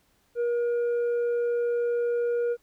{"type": "tone with tanh clipping", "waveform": "triangle", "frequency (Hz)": 476.4, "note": "A#4", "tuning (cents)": 38, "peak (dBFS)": -24, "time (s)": [0.35, 2.57], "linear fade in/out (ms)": 50, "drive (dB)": 8, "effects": ["pink hiss -67 dBFS RMS until 2.62 s"]}